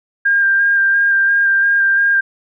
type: tone with vibrato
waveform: sine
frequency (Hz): 1600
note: G6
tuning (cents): +35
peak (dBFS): -10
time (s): 0.25-2.21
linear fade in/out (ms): 10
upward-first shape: square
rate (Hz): 2.9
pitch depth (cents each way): 14
effects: none